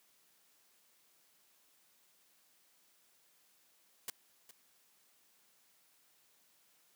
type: noise with echo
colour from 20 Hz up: white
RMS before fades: -40 dBFS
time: 4.08-4.1 s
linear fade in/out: 2 ms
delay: 410 ms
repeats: 1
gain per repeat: -15 dB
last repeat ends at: 4.51 s
effects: white hiss -70 dBFS RMS until 6.95 s + high-pass 150 Hz 12 dB/octave